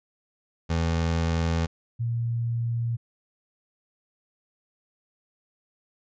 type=tone pair in turn; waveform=25% pulse / sine; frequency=82.8 / 117.1 Hz; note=E2 / A#2; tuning=+8 / +8 cents; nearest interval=tritone; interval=600 cents; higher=second; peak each=-19 / -24 dBFS; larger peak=first; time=0.69-1.67 / 1.99-2.97 s; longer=neither; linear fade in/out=20 ms; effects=resampled to 16000 Hz